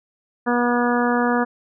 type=harmonic tone; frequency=241.9 Hz; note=B3; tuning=36 cents flat; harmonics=1 / 2 / 3 / 4 / 5 / 6 / 7; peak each=-20 / -23 / -25 / -26 / -27 / -28 / -28 dBFS; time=0.46-1.45 s; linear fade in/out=20 ms; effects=none